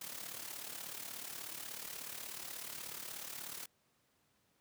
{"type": "noise with amplitude modulation", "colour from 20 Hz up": "white", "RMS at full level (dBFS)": -43, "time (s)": [0.01, 3.66], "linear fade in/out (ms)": 5, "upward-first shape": "sine", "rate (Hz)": 36.5, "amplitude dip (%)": 65, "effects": ["pink hiss -75 dBFS RMS until 4.6 s", "high-pass 100 Hz 12 dB/octave"]}